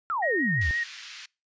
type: exponential sweep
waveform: sine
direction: down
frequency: 1403 to 64.5 Hz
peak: -25 dBFS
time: 0.1-0.71 s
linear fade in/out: 0 ms
type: tone with vibrato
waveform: sine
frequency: 1864.7 Hz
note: A#6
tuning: in tune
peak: -25 dBFS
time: 0.22-0.84 s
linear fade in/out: 10 ms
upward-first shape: sine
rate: 5.8 Hz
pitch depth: 25 cents each way
type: band-pass noise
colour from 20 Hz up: pink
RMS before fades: -43 dBFS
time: 0.61-1.26 s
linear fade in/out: 5 ms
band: 1700 to 5900 Hz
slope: 24 dB/octave
effects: noise-tail reverb RT60 0.3 s tail -26 dB re dry + resampled to 16000 Hz